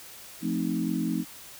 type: chord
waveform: sine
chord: F dominant seventh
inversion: none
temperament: equal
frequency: 174.61 / 220 / 261.6 / 311.1 Hz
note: F3 / A3 / C4 / Eb4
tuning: 0 / 0 / 0 / 0 cents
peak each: -31 dBFS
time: 0.41-1.25 s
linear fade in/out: 50 ms
effects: white hiss -46 dBFS RMS until 1.59 s